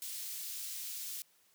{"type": "high-pass noise", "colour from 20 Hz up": "white", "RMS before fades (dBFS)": -42, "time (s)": [0.02, 1.22], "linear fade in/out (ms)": 0, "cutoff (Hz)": 3500, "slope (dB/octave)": 12, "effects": ["white hiss -69 dBFS RMS until 1.54 s", "high-pass 100 Hz 12 dB/octave"]}